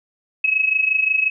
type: tone with amplitude modulation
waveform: sine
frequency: 2566 Hz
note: E7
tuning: 47 cents flat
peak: -12 dBFS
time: 0.44-1.3 s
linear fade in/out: 5 ms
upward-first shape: sine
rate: 25.6 Hz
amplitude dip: 75%
effects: none